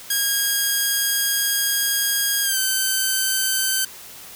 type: tone with pitch glide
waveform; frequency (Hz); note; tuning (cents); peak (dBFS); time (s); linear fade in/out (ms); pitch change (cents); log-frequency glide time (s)
5% pulse; 1633 to 1541.3; G#6 to G6; -30 to -30; -8; 0.1-3.85; 5; -100; 2.43-2.58
effects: white hiss -40 dBFS RMS until 4.35 s